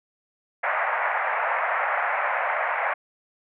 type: band-pass noise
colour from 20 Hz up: pink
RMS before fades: -25 dBFS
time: 0.63-2.94 s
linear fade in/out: 10 ms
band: 600 to 2200 Hz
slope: 48 dB/octave
effects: none